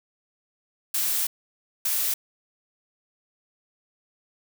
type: noise bursts at uneven times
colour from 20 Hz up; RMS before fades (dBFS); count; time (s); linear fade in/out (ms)
blue; -25; 2; 0.94-1.27 / 1.85-2.14; 5
effects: none